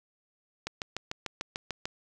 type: click train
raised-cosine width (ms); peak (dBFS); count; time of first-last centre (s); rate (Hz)
0.2; -16; 9; 0.67-1.855; 6.75
effects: none

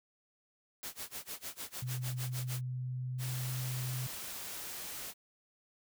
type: noise with tremolo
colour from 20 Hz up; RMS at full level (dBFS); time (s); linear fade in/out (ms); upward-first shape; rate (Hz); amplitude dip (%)
white; -41; 0.83-2.61; 0; sine; 6.6; 95
type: tone with pitch glide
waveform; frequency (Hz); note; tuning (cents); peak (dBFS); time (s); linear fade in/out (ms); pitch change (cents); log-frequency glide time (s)
sine; 126 to 127.32; B2 to C3; +35 to -47; -35; 1.82-4.07; 5; +18; 2.15-3.61
type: noise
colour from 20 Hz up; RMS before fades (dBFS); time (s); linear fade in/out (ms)
white; -43; 3.18-5.14; 50
effects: none

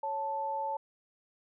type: tone pair together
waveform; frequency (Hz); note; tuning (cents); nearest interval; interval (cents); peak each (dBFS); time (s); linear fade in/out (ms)
sine; 554.4 / 880.1; C#5 / A5; 0 / 0; minor sixth; 800; -38 / -32; 0.03-0.77; 5
effects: none

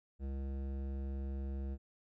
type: tone with hard clipping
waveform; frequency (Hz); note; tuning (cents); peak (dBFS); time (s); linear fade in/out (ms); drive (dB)
sine; 67.8; C#2; -38; -39; 0.19-1.78; 50; 14
effects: none

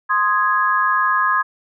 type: chord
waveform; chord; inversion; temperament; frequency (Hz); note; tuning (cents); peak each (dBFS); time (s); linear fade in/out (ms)
sine; Ab major; first; equal; 1046.5 / 1244.5 / 1661.2; C6 / Eb6 / Ab6; 0 / 0 / 0; -18 / -19 / -19; 0.09-1.43; 20
effects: none

